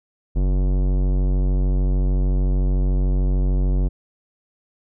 sine tone with tanh clipping, 46.73 Hz, F#1, 18 cents sharp, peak -18 dBFS, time 0.35-3.89 s, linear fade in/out 20 ms, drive 18 dB, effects none

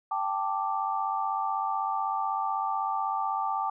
sine chord, G suspended second, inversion none, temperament equal, 784 / 880 / 1174.7 Hz, G5 / A5 / D6, 0 / 0 / 0 cents, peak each -31 dBFS, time 0.11-3.7 s, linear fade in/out 5 ms, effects none

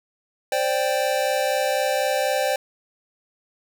square chord, C suspended second, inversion none, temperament equal, 523.3 / 587.3 / 784 Hz, C5 / D5 / G5, 0 / 0 / 0 cents, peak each -25 / -25 / -26 dBFS, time 0.52-2.56 s, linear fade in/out 2 ms, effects none

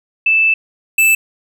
sine / square tone pair in turn, 2637 / 2637 Hz, E7 / E7, 0 / 0 cents, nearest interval unison, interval 0 cents, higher neither, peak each -9 dBFS, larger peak neither, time 0.26-0.54 / 0.98-1.15 s, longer first, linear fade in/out 5 ms, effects none

